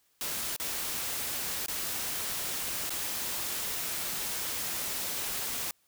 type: noise with dropouts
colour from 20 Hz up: white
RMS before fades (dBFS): -34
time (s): 0.21-5.71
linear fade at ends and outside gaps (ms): 1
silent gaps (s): 0.563-0.599 / 1.661-1.682 / 2.895-2.904
effects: white hiss -70 dBFS RMS until 5.87 s